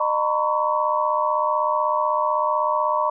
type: tone cluster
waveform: sine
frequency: 609 / 923 / 999 / 1120 Hz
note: D#5 / A#5 / B5 / C#6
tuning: -37 / -17 / +20 / +18 cents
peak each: -24 dBFS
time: 0-3.1 s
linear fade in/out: 5 ms
effects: none